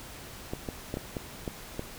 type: clicks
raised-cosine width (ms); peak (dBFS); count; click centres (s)
2; -19; 7; 0.535 / 0.688 / 0.941 / 0.971 / 1.168 / 1.478 / 1.794
effects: pink hiss -45 dBFS RMS until 1.98 s